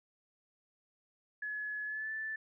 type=tone with pitch glide; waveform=sine; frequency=1700 to 1756.9 Hz; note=G#6 to A6; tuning=+40 to -3 cents; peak=-36 dBFS; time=1.42-2.36 s; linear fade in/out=5 ms; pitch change=+57 cents; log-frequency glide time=1.85-2.11 s; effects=none